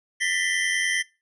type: tone cluster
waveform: square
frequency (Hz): 1786 / 1959 / 2049 / 3135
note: A6 / B6 / C7 / G7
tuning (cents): +25 / -15 / -37 / -1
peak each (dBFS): -30 / -26 / -28 / -31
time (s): 0.2-1.03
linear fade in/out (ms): 20
effects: noise-tail reverb RT60 0.3 s tail -22 dB re dry + resampled to 24000 Hz

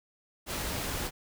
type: noise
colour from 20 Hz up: pink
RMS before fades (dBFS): -34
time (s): 0.46-1.11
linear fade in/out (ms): 50
effects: none

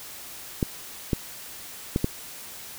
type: clicks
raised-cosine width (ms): 3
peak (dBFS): -9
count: 4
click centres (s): 0.628 / 1.132 / 1.961 / 2.044
effects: white hiss -41 dBFS RMS until 2.78 s

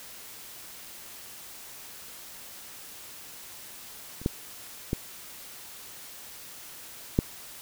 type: clicks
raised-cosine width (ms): 3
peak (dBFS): -29 / -11 / -13 / -7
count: 4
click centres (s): 4.216 / 4.261 / 4.931 / 7.189
effects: white hiss -45 dBFS RMS until 7.61 s

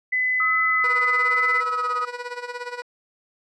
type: tone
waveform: sine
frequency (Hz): 2013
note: B6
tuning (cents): +33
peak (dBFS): -19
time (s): 0.12-1.61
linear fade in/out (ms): 10
type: tone with vibrato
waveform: sine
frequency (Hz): 1276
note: D#6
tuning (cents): +43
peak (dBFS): -22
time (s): 0.4-2.05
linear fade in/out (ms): 2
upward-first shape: triangle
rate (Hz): 1.1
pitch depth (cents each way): 29
type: tone with tremolo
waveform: 15% pulse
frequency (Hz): 488.2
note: B4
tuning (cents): -20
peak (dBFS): -21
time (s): 0.84-2.82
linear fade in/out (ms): 0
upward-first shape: sine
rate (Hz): 17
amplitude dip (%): 75
effects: low-pass 5000 Hz 12 dB/octave

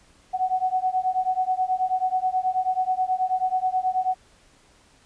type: beating tone pair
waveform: sine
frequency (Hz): 740 / 749.3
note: F#5 / F#5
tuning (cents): 0 / +22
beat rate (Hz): 9.3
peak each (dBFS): -24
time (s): 0.33-4.15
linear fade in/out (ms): 20
effects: pink hiss -57 dBFS RMS until 5.05 s + resampled to 22050 Hz

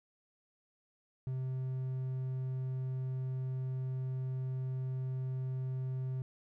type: tone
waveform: triangle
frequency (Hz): 130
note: C3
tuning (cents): -11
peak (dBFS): -32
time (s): 1.27-6.22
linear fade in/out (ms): 0
effects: none

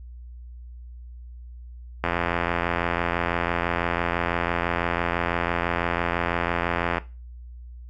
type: click train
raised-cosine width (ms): 0.5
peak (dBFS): -8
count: 426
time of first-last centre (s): 2.04-6.982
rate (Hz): 86
effects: noise-tail reverb RT60 0.3 s tail -17 dB re dry + added 60 Hz sine -38 dBFS peak until 7.89 s

